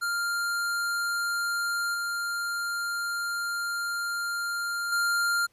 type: tone with level steps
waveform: square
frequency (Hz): 1396.9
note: F6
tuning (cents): 0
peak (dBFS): -27 / -29 / -24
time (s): 0.01-5.47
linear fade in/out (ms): 20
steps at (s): 1.94 / 4.92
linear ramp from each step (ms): 5
effects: pink hiss -67 dBFS RMS until 5.52 s + resampled to 32000 Hz